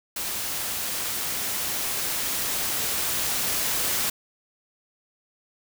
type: noise with level ramp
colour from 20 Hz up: white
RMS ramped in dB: -30 to -25 dBFS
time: 0.16-4.1 s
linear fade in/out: 5 ms
effects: none